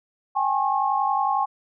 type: tone cluster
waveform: sine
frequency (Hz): 789 / 840 / 1083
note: G5 / G#5 / C#6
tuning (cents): +11 / +19 / -41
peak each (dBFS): -24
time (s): 0.35-1.46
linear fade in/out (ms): 20
effects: none